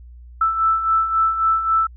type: beating tone pair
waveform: sine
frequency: 1318.5 / 1322.2 Hz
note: E6 / E6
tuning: 0 / +5 cents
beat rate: 3.7 Hz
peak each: -23 / -16 dBFS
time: 0.41-1.87 s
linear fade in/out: 5 ms
effects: added 60 Hz sine -38 dBFS peak until 1.96 s